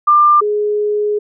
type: tone pair in turn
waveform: sine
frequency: 1193 / 417.9 Hz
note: D6 / G#4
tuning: +27 / +11 cents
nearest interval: octave + tritone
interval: 1816 cents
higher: first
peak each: -6 / -13 dBFS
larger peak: first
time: 0.07-0.41 / 0.41-1.19 s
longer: second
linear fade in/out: 10 ms
effects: none